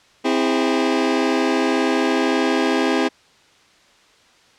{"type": "chord", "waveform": "sawtooth", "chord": "C augmented", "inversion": "none", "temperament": "just", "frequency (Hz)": [261.6, 327, 408.8], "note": ["C4", "E4", "G#4"], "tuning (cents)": [0, -14, -27], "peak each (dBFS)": [-16, -17, -18], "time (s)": [0.24, 3.09], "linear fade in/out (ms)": 20, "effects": ["white hiss -53 dBFS RMS until 4.58 s", "low-pass 5000 Hz 12 dB/octave"]}